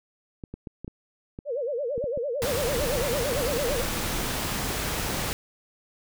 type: clicks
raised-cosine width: 3 ms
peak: -23 dBFS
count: 9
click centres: 0.438 / 0.54 / 0.672 / 0.846 / 0.879 / 1.389 / 1.979 / 2.041 / 2.175 s
type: tone with vibrato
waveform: sine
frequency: 523.3 Hz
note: C5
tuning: in tune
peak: -26 dBFS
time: 1.45-3.85 s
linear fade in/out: 50 ms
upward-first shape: sine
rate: 8.9 Hz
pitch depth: 230 cents each way
type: noise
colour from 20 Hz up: pink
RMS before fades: -29 dBFS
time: 2.42-5.33 s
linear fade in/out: 0 ms
effects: none